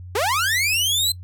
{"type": "linear sweep", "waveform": "sawtooth", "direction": "up", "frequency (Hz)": [370, 4116], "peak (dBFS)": -15, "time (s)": [0.15, 1.12], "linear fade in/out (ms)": 5, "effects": ["noise-tail reverb RT60 0.1 s tail -21 dB re dry", "added 90 Hz sine -34 dBFS peak until 1.23 s"]}